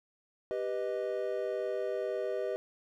triangle chord, G augmented, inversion none, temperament equal, 392 / 493.9 / 622.3 Hz, G4 / B4 / D#5, 0 / 0 / 0 cents, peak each -34 dBFS, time 0.51-2.56 s, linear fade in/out 0 ms, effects none

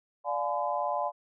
sine chord, D diminished seventh, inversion none, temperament just, 587.3 / 704.8 / 845.8 / 1014.9 Hz, D5 / F5 / Ab5 / Cb6, 0 / +16 / +31 / +47 cents, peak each -33 dBFS, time 0.24-1.12 s, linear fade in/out 50 ms, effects none

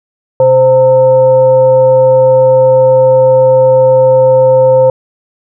sine tone with frequency modulation, 521 Hz, C5, 7 cents flat, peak -3 dBFS, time 0.4-4.9 s, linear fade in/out 2 ms, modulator 392 Hz, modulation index 0.42, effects none

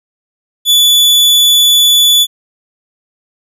40% pulse tone, 3456 Hz, A7, 32 cents flat, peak -4 dBFS, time 0.65-2.27 s, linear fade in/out 50 ms, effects none

